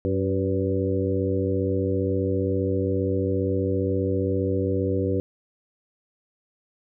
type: harmonic tone with a mistuned harmonic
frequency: 95 Hz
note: F#2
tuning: 46 cents sharp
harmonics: 1 / 2 / 3 / 4 / 5 / 6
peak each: -26 / -31 / -28 / -28 / -27 / -38 dBFS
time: 0.05-5.2 s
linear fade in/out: 0 ms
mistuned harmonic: 5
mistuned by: +46 cents
effects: none